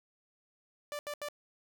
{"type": "tone bursts", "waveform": "sawtooth", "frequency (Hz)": 587.3, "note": "D5", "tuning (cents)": 0, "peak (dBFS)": -33, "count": 3, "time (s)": [0.92, 1.286], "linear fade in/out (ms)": 0, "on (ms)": 70, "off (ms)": 78, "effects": []}